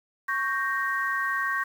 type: chord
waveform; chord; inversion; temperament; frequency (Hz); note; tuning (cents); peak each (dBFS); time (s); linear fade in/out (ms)
sine; G diminished; second; equal; 1108.7 / 1568 / 1864.7; Db6 / G6 / Bb6; 0 / 0 / 0; -29 / -29 / -29; 0.28-1.64; 10
effects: 8-bit